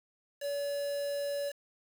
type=tone with quantisation; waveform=triangle; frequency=570 Hz; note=C#5; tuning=48 cents sharp; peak=-30 dBFS; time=0.4-1.53 s; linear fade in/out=50 ms; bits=7; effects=none